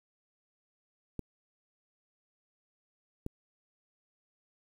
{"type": "clicks", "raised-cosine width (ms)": 3, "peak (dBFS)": -23, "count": 2, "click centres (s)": [1.193, 3.264], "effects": ["9-bit"]}